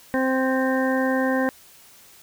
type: harmonic tone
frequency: 261.6 Hz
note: C4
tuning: in tune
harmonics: 1 / 2 / 3 / 4 / 6 / 7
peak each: -22 / -24 / -30 / -32 / -30 / -30 dBFS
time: 0.14-1.49 s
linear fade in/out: 0 ms
effects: white hiss -50 dBFS RMS until 2.22 s